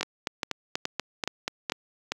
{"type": "two click trains", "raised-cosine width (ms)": 0.2, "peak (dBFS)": [-10, -10], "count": [6, 8], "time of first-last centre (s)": [[0.01, 2.12], [0.03, 1.721]], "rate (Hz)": [2.37, 4.14], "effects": ["high-pass 150 Hz 12 dB/octave", "8-bit"]}